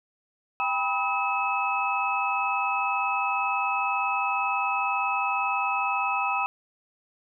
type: tone cluster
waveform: sine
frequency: 793 / 985 / 1275 / 2590 Hz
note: G5 / B5 / D#6 / E7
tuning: +20 / -5 / +42 / -31 cents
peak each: -29 dBFS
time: 0.6-6.46 s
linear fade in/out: 0 ms
effects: none